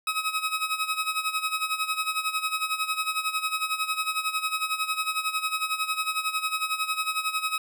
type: tone with tremolo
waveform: 20% pulse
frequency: 1274 Hz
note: D#6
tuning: 41 cents sharp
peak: -18 dBFS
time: 0.07-7.58 s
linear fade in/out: 2 ms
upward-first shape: sine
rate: 11 Hz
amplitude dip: 75%
effects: none